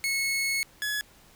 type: tone pair in turn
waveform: sawtooth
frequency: 2190 / 1694.3 Hz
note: C#7 / G#6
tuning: -22 / +34 cents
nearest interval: major third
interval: 444 cents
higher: first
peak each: -22 / -24 dBFS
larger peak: first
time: 0.04-0.63 / 0.82-1.01 s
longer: first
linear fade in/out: 0 ms
effects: pink hiss -56 dBFS RMS until 1.35 s